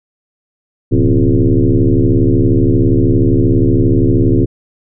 sine tone with frequency modulation, 117.6 Hz, A#2, 16 cents sharp, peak -7 dBFS, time 0.91-4.46 s, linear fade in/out 20 ms, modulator 72.7 Hz, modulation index 3.8, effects none

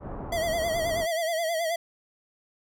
pink low-pass noise, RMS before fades -36 dBFS, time 0-1.07 s, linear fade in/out 50 ms, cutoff 1100 Hz, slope 24 dB/octave
square tone with vibrato, 659.3 Hz, E5, in tune, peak -26 dBFS, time 0.32-1.76 s, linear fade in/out 5 ms, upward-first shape sine, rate 9.4 Hz, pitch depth 77 cents each way
effects none

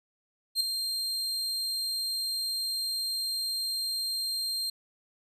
40% pulse tone with ADSR envelope, 4186 Hz, C8, in tune, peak -20 dBFS, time 0.55-4.7 s, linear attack 55 ms, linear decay 4 ms, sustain -8 dB, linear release 5 ms, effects resampled to 32000 Hz

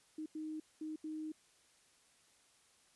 sine tone bursts at uneven times, 311.1 Hz, D#4, in tune, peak -40 dBFS, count 4, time 0.18-0.26 / 0.35-0.6 / 0.81-0.96 / 1.04-1.32 s, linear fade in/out 5 ms, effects white hiss -69 dBFS RMS until 2.95 s + resampled to 24000 Hz

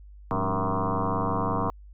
sine tone with frequency modulation, 470.1 Hz, A#4, 15 cents sharp, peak -23 dBFS, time 0.31-1.7 s, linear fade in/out 0 ms, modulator 96.6 Hz, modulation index 7.3, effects added 50 Hz sine -44 dBFS peak until 1.93 s

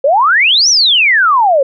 sine exponential two-way sweep, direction up then down, 520 to 6080 to 520 Hz, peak -6 dBFS, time 0.04-1.63 s, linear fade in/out 5 ms, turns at 0.69 s, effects none

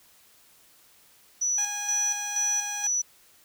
sine tone with tremolo, 5920 Hz, F#8, in tune, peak -23 dBFS, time 1.41-3.02 s, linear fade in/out 10 ms, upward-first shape square, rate 2.1 Hz, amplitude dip 60%
15% pulse tone, 822 Hz, G#5, 18 cents flat, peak -28 dBFS, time 1.58-2.87 s, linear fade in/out 2 ms
effects white hiss -58 dBFS RMS until 3.44 s

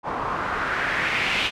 white noise with low-pass filter sweep, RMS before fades -25 dBFS, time 0.03-1.51 s, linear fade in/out 50 ms, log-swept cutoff 920 to 2900 Hz, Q 2.7, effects none

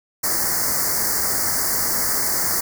white band-stop noise, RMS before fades -21 dBFS, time 0.23-2.61 s, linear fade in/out 10 ms, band 2100 to 4500 Hz, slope 96 dB/octave, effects none

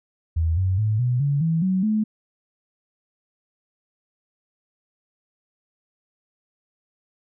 sine tone with pitch steps, 81.6 / 93.73 / 107.67 / 123.68 / 142.07 / 163.2 / 187.47 / 215.3 Hz, E2 / F#2 / A2 / B2 / C#3 / E3 / F#3 / A3, -17 / +23 / -37 / +3 / +43 / -17 / +23 / -37 cents, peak -18 dBFS, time 0.36-2.04 s, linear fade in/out 10 ms, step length 210 ms, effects none

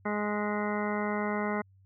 harmonic tone with a mistuned harmonic, 208.6 Hz, G#3, 8 cents sharp, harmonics 1 / 2 / 3 / 4 / 5 / 6 / 7 / 9 / 10, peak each -32 / -35 / -37 / -38 / -39 / -40 / -40 / -42 / -42 dBFS, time 0.05-1.62 s, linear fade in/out 10 ms, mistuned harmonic 10, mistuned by -26 cents, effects added 96 Hz sine -57 dBFS peak until 1.85 s

